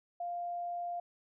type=tone; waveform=sine; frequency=698.5 Hz; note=F5; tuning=in tune; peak=-35 dBFS; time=0.2-1 s; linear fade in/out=5 ms; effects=none